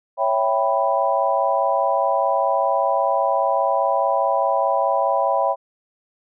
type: chord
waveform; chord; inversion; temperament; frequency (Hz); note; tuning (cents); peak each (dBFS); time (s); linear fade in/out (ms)
sine; C# half-diminished seventh; none; equal; 554.4 / 659.3 / 784 / 987.8; C#5 / E5 / G5 / B5; 0 / 0 / 0 / 0; -22; 0.17-5.56; 50
effects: none